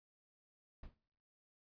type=noise with exponential decay; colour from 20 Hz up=brown; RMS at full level=-45 dBFS; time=0.83-0.98 s; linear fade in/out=5 ms; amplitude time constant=32 ms; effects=noise-tail reverb RT60 0.7 s tail -24 dB re dry + resampled to 11025 Hz